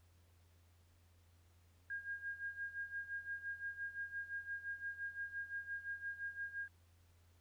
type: tone with tremolo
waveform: sine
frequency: 1622 Hz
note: G#6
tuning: 41 cents flat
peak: -39 dBFS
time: 1.9-6.68 s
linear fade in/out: 2 ms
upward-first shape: sine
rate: 5.8 Hz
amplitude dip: 80%
effects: added 86 Hz sine -66 dBFS peak until 7.4 s + pink hiss -75 dBFS RMS until 7.4 s